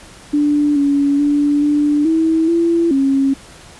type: tone with pitch steps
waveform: sine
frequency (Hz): 293.5 / 283.1 / 290.3 / 294.1 / 322.8 / 336.8 / 272.3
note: D4 / C#4 / D4 / D4 / E4 / E4 / C#4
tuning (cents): -1 / +37 / -20 / +3 / -36 / +37 / -31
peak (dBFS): -11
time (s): 0.33-3.34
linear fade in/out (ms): 10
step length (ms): 430
effects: pink hiss -40 dBFS RMS until 3.79 s + resampled to 24000 Hz